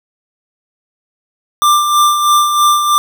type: tone with tremolo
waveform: square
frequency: 1186 Hz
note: D6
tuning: 17 cents sharp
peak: -7 dBFS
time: 1.62-2.98 s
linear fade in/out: 0 ms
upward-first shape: sine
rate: 3.1 Hz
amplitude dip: 50%
effects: none